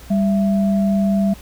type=tone pair together; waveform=sine; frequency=198 / 666 Hz; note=G3 / E5; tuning=+18 / +18 cents; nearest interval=octave + major sixth; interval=2100 cents; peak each=-14 / -24 dBFS; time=0.1-1.34 s; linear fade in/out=10 ms; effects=added 60 Hz sine -39 dBFS peak until 1.41 s + pink hiss -43 dBFS RMS until 1.41 s